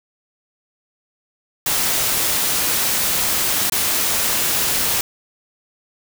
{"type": "noise with dropouts", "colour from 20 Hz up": "white", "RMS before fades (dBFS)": -19, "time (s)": [1.66, 5.01], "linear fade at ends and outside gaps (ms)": 2, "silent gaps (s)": [3.698, 3.721], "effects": []}